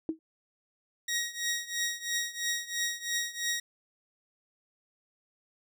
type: tone with exponential decay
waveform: sine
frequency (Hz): 319.9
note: D#4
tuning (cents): +48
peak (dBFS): -24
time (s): 0.09-0.19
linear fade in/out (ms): 1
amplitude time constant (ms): 20
type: tone with tremolo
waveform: 15% pulse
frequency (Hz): 1889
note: A#6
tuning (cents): +22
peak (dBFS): -21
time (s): 1.08-3.6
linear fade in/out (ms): 5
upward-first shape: triangle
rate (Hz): 3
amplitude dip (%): 90
effects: none